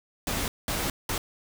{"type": "noise bursts at uneven times", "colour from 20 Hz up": "pink", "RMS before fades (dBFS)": -29, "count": 3, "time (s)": [[0.27, 0.48], [0.68, 0.9], [1.09, 1.18]], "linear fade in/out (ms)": 2, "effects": []}